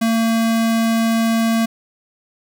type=tone; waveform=square; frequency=226.8 Hz; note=A#3; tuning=47 cents flat; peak=-15 dBFS; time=0.01-1.66 s; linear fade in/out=10 ms; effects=none